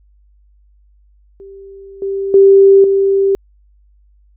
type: tone with level steps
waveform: sine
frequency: 392 Hz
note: G4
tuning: in tune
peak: -32 / -16 / -3 / -9 dBFS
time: 1.4-3.35 s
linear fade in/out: 0 ms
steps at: 2.02 / 2.34 / 2.84 s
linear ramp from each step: 2 ms
effects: added 50 Hz sine -47 dBFS peak until 4.36 s